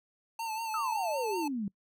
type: tone with vibrato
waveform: square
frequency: 892 Hz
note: A5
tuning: 23 cents sharp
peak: -34 dBFS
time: 0.39-1.48 s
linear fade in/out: 5 ms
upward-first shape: sine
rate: 5.3 Hz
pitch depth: 52 cents each way
type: exponential sweep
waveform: sine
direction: down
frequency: 1346 to 190 Hz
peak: -31 dBFS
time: 0.74-1.68 s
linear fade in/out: 2 ms
effects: noise-tail reverb RT60 0.1 s tail -25 dB re dry